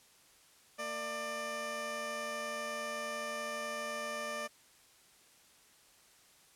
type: tone pair together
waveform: 15% pulse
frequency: 228.1 / 596 Hz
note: A#3 / D5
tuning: -37 / +25 cents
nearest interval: octave + perfect fourth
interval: 1662 cents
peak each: -40 / -31 dBFS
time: 0.78-4.48 s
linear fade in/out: 20 ms
effects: white hiss -63 dBFS RMS until 6.55 s + low-pass 11000 Hz 12 dB/octave